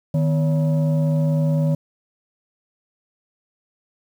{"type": "tone with frequency modulation", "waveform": "sine", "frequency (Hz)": 155.56, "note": "D#3", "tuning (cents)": 0, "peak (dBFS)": -15, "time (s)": [0.14, 1.75], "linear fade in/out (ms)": 5, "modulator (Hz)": 407, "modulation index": 0.55, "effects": ["tanh soft clip ceiling -11 dBFS", "8-bit"]}